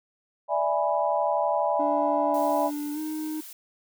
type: chord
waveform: sine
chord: E dominant seventh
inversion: third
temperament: equal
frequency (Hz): 587.3 / 659.3 / 830.6 / 987.8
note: D5 / E5 / G#5 / B5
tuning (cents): 0 / 0 / 0 / 0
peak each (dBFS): -27 / -27 / -27 / -29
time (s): 0.48-2.71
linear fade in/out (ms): 50
type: tone with pitch glide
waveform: triangle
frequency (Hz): 293.7 to 310.1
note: D4 to D#4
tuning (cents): 0 to -6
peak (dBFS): -27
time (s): 1.79-3.41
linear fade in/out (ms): 10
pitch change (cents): +94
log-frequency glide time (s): 2.93-2.99
type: noise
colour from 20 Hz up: blue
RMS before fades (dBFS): -43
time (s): 2.34-3.53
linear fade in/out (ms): 2
effects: none